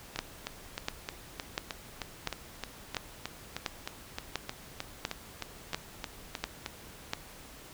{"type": "two click trains", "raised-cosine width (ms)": 0.2, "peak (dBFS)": [-17, -13], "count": [22, 11], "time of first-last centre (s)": [[0.16, 6.662], [0.19, 7.134]], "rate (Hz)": [3.23, 1.44], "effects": ["pink hiss -50 dBFS RMS until 7.73 s"]}